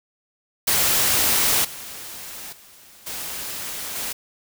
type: noise with level steps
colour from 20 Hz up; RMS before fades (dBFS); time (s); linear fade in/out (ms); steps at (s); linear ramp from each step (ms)
white; -19 / -36 / -48 / -31 / -28; 0.67-4.13; 10; 1.64 / 2.52 / 3.06 / 3.95; 10
effects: none